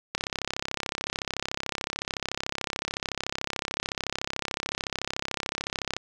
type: click train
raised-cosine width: 0.2 ms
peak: -11 dBFS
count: 197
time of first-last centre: 0.15-5.966 s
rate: 33.7 Hz
effects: 8-bit